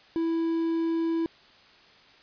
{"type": "tone with quantisation", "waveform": "triangle", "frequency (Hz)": 329.6, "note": "E4", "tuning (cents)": 0, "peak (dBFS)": -22, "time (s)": [0.16, 1.26], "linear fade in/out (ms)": 0, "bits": 7, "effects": ["white hiss -55 dBFS RMS until 2.22 s", "resampled to 11025 Hz"]}